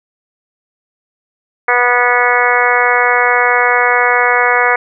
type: harmonic tone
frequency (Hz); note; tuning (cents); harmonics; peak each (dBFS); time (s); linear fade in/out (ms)
244.6; B3; -16; 2 / 3 / 4 / 5 / 6 / 7 / 8 / 9; -17 / -17 / -17 / -17 / -17 / -17 / -17 / -17; 1.68-4.76; 5
effects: none